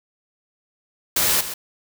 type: noise with echo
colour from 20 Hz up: white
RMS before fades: -19 dBFS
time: 1.16-1.41 s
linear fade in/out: 5 ms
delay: 130 ms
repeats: 1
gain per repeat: -11 dB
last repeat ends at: 1.54 s
effects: none